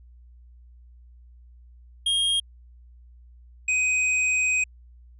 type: tone pair in turn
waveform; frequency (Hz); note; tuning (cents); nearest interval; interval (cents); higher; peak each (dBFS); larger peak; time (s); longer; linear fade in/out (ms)
square; 3242 / 2509; G#7 / D#7; -42 / +14; major third; 444; first; -21; neither; 2.06-2.4 / 3.68-4.64; second; 5
effects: added 60 Hz sine -47 dBFS peak until 5.19 s + resampled to 24000 Hz